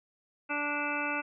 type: harmonic tone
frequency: 292.4 Hz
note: D4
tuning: 7 cents flat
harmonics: 1 / 2 / 3 / 4 / 5 / 7 / 8 / 9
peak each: -38 / -40 / -38 / -40 / -35 / -41 / -40 / -36 dBFS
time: 0.49-1.22 s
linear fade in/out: 20 ms
effects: none